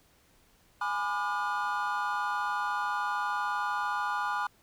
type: chord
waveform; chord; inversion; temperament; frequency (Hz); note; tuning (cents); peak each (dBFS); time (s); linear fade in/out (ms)
triangle; G# diminished seventh; none; just; 830.6 / 996.7 / 1196.1 / 1435.3; G#5 / B5 / D6 / F6; 0 / +16 / +31 / +47; -32; 0.81-4.47; 5
effects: tanh soft clip ceiling -19 dBFS + pink hiss -64 dBFS RMS until 4.62 s